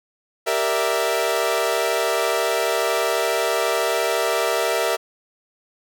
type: chord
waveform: sawtooth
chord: E half-diminished seventh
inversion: first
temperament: equal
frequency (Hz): 392 / 466.2 / 587.3 / 659.3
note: G4 / Bb4 / D5 / E5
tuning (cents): 0 / 0 / 0 / 0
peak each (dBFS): -23 / -20 / -23 / -19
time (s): 0.46-4.97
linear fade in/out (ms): 20
effects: none